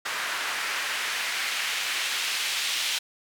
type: noise with band-pass filter sweep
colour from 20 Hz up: white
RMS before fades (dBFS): -29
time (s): 0.05-2.99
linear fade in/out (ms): 10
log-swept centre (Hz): 1500 to 3100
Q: 1.2
effects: none